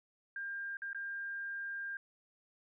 sine tone with dropouts, 1600 Hz, G6, 35 cents sharp, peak -38 dBFS, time 0.36-1.97 s, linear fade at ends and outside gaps 2 ms, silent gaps 0.77-0.819 / 0.931-0.947 s, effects none

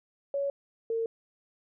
sine tone pair in turn, 560 / 454.9 Hz, C#5 / A#4, +18 / -42 cents, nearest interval major third, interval 360 cents, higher first, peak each -27 dBFS, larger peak neither, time 0.34-0.5 / 0.9-1.06 s, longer neither, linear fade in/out 2 ms, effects none

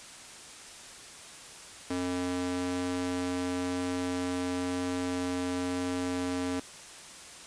square tone with high-pass filter, 89.9 Hz, F#2, 49 cents flat, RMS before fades -32 dBFS, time 1.9-6.6 s, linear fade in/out 5 ms, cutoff 250 Hz, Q 1.7, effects white hiss -47 dBFS RMS until 7.46 s + resampled to 22050 Hz

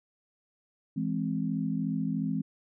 sine chord, E augmented, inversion none, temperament equal, 164.81 / 207.7 / 261.6 Hz, E3 / G#3 / B#3, 0 / 0 / 0 cents, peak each -32 dBFS, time 0.96-2.42 s, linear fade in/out 10 ms, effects none

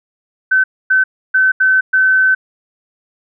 sine tone bursts at uneven times, 1527 Hz, G6, 46 cents flat, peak -8 dBFS, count 5, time 0.51-0.64 / 0.9-1.04 / 1.34-1.52 / 1.6-1.81 / 1.93-2.35 s, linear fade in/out 10 ms, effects none

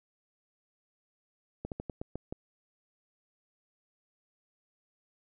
slowing click train, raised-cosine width 2 ms, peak -23 dBFS, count 7, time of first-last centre 1.65-2.325 s, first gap 68 ms, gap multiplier 1.2, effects none

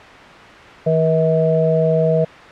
harmonic tone, 160.4 Hz, E3, 47 cents flat, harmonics 1 / 3 / 4, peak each -17 / -17 / -17 dBFS, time 0.86-2.25 s, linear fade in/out 10 ms, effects white hiss -37 dBFS RMS until 2.51 s + low-pass 2000 Hz 12 dB/octave

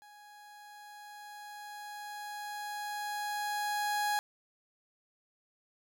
30% pulse tone with level ramp, 830.6 Hz, G#5, in tune, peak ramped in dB -51 to -26 dBFS, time 0.02-4.19 s, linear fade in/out 0 ms, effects none

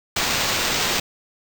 blue noise with sample-and-hold, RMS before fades -22 dBFS, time 0.16-1 s, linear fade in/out 5 ms, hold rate 11025 Hz, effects none

